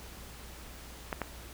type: clicks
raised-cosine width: 0.5 ms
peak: -17 dBFS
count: 2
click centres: 1.128 / 1.217 s
effects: added 60 Hz sine -49 dBFS peak until 1.53 s + pink hiss -49 dBFS RMS until 1.53 s